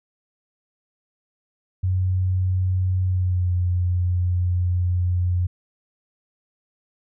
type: tone with pitch glide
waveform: sine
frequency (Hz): 92.5 to 89.4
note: F#2 to F2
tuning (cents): 0 to +41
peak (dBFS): -18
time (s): 1.83-5.47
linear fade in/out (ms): 10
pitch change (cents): -59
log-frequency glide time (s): 3.05-3.54
effects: none